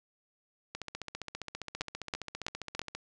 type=two click trains; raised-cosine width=0.2 ms; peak=-15 / -21 dBFS; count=4 / 34; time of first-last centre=1.81-2.794 / 0.75-2.95 s; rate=3.05 / 15 Hz; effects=resampled to 22050 Hz